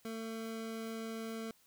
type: tone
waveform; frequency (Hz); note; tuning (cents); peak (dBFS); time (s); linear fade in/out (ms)
25% pulse; 224.4; A3; +34; -36; 0.05-1.51; 2
effects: white hiss -68 dBFS RMS until 1.66 s